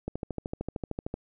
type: click train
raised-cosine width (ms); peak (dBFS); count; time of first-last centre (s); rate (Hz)
2; -19; 15; 0.08-1.141; 13.2
effects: none